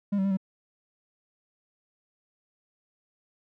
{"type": "tone with pitch steps", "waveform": "triangle", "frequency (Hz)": [202.3, 191.9, 197, 190.5], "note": ["G#3", "G3", "G3", "G3"], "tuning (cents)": [-45, -37, 9, -49], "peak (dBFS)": -21, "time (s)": [0.12, 0.372], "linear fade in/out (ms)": 10, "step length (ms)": 63, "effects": []}